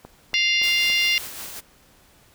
click train, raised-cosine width 1 ms, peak -25 dBFS, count 4, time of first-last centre 0.05-0.9 s, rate 3.53 Hz
harmonic tone, 698.5 Hz, F5, in tune, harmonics 3 / 4 / 5 / 6 / 7 / 8, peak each -22 / -21 / -28 / -30 / -30 / -30 dBFS, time 0.34-1.18 s, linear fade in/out 0 ms
white noise with tremolo, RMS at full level -34 dBFS, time 0.62-1.61 s, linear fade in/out 20 ms, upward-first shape sine, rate 5.3 Hz, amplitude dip 35%
effects pink hiss -55 dBFS RMS until 2.34 s

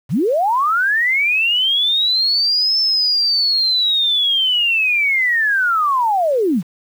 sine linear two-way sweep, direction up then down, 93.9 to 5310 to 143.8 Hz, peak -13 dBFS, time 0.09-6.63 s, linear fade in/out 50 ms, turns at 2.79 s, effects 7-bit

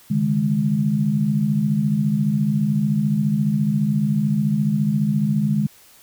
sine chord, C# suspended second, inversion none, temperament equal with one note detuned, 138.59 / 152.8 / 207.7 Hz, C#3 / D#3 / G#3, 0 / -31 / 0 cents, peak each -25 / -21 / -19 dBFS, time 0.1-5.67 s, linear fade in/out 10 ms, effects white hiss -50 dBFS RMS until 6.02 s

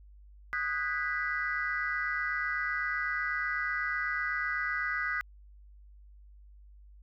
sine chord, G# minor seventh, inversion second, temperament equal with one note detuned, 1244.5 / 1480 / 1628 / 1975.5 Hz, D#6 / F#6 / G#6 / B6, 0 / 0 / -35 / 0 cents, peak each -36 / -34 / -36 / -33 dBFS, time 0.53-5.21 s, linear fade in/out 0 ms, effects tanh soft clip ceiling -21 dBFS + added 50 Hz sine -51 dBFS peak until 7.02 s

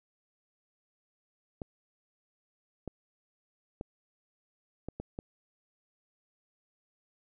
clicks, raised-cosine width 2 ms, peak -24 dBFS, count 6, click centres 1.618 / 2.877 / 3.811 / 4.886 / 5 / 5.189 s, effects none

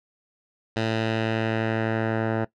10% pulse tone with low-pass filter sweep, 111.7 Hz, A2, 27 cents sharp, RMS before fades -25 dBFS, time 0.76-2.45 s, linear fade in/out 10 ms, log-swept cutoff 4000 to 1300 Hz, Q 1.3, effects noise-tail reverb RT60 0.1 s tail -18 dB re dry

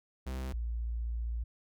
45% pulse / sine tone pair in turn, 64.9 / 57.66 Hz, C2 / A#1, -13 / -18 cents, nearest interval major second, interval 205 cents, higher first, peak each -35 / -32 dBFS, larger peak second, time 0.26-0.53 / 0.53-1.44 s, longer second, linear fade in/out 10 ms, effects none

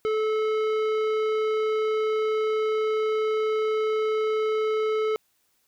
sine tone with tanh clipping, 433.9 Hz, A4, 24 cents flat, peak -24 dBFS, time 0.05-5.16 s, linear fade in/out 0 ms, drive 14 dB, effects white hiss -69 dBFS RMS until 5.67 s

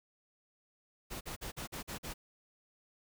pink noise bursts, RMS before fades -42 dBFS, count 7, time 1.1-2.14 s, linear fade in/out 20 ms, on 110 ms, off 45 ms, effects none

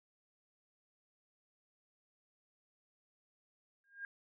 sine tone with exponential growth, 1615 Hz, G#6, 49 cents flat, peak -38 dBFS, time 3.84-4.05 s, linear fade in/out 1 ms, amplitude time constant 45 ms, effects none

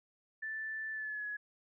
sine tone with pitch glide, 1760 to 1685.4 Hz, A6 to G#6, 0 to +25 cents, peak -37 dBFS, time 0.42-1.37 s, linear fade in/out 10 ms, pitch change -75 cents, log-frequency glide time 0.92-1.26 s, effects none

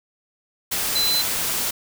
sine tone in noise, 4049 Hz, B7, 42 cents sharp, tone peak -19 dBFS, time 0.95-1.22 s, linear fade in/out 10 ms, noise white, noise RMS -24 dBFS, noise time 0.71-1.71 s, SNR +2 dB, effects none

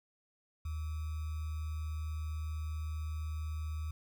sine tone with sample-and-hold, 77.78 Hz, D#2, in tune, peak -35 dBFS, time 0.65-3.91 s, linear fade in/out 5 ms, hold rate 1225 Hz, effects none

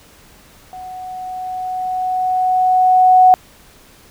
sine tone with level ramp, 740 Hz, F#5, in tune, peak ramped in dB -29 to -4 dBFS, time 0.73-3.34 s, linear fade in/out 0 ms, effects pink hiss -46 dBFS RMS until 4.1 s

